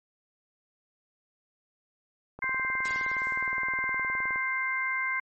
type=click train; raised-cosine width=1 ms; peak=-28 dBFS; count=39; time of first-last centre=2.39-4.359 s; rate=19.3 Hz
type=harmonic tone; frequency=523.3 Hz; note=C5; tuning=in tune; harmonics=2 / 3 / 4; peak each=-34 / -32 / -29 dBFS; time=2.42-5.2 s; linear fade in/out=5 ms
type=noise with exponential decay; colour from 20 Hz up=white; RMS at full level=-37 dBFS; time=2.85-3.77 s; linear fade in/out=0 ms; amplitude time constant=200 ms
effects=MP3 32 kbps